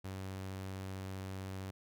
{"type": "tone", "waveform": "sawtooth", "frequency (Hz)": 95.4, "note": "G2", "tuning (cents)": -47, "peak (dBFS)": -37, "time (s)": [0.04, 1.71], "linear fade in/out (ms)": 10, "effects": []}